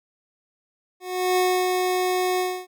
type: tone with ADSR envelope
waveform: 25% pulse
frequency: 366.2 Hz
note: F#4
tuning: 18 cents flat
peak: -14 dBFS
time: 1-2.67 s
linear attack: 370 ms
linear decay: 290 ms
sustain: -3 dB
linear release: 280 ms
effects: none